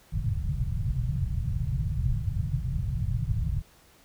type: low-pass noise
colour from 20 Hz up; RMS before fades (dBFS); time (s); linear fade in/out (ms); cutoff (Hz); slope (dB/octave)
white; -28; 0.12-3.62; 20; 150; 48
effects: pink hiss -58 dBFS RMS until 4.04 s